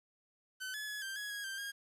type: tone with pitch steps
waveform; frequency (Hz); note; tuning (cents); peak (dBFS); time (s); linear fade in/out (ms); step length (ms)
sawtooth; 1520 / 1709 / 1693 / 1576 / 1674 / 1651 / 1573 / 1627; F#6 / G#6 / G#6 / G6 / G#6 / G#6 / G6 / G#6; +46 / +49 / +33 / +9 / +13 / -11 / +6 / -36; -36; 0.6-1.72; 20; 140
effects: resampled to 32000 Hz + 11-bit